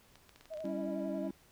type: clicks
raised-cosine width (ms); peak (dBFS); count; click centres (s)
0.2; -37; 9; 0.156 / 0.293 / 0.36 / 0.41 / 0.456 / 0.537 / 0.573 / 0.605 / 0.654
type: tone with vibrato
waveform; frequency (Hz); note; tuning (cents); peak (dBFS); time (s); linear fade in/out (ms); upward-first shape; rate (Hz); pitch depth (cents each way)
sine; 622.3; D#5; 0; -39; 0.5-1.29; 20; sine; 11; 61
type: chord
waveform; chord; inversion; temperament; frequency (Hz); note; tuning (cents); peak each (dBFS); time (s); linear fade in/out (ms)
triangle; C# diminished; second; equal; 196 / 277.2 / 329.6; G3 / C#4 / E4; 0 / 0 / 0; -38 / -38 / -38; 0.64-1.31; 5
effects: pink hiss -64 dBFS RMS until 1.51 s